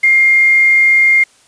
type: tone with quantisation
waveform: sine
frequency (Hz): 2119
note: C7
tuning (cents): +21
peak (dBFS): -6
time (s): 0.03-1.24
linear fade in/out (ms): 10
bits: 5
effects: white hiss -49 dBFS RMS until 1.47 s + resampled to 22050 Hz